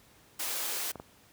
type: high-pass noise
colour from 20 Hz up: white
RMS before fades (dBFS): -34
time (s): 0.39-0.92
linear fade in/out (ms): 10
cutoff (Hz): 300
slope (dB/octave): 48
type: clicks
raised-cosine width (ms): 1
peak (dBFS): -27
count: 2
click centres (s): 0.957 / 0.999
effects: pink hiss -60 dBFS RMS until 1.32 s + high-pass 60 Hz 12 dB/octave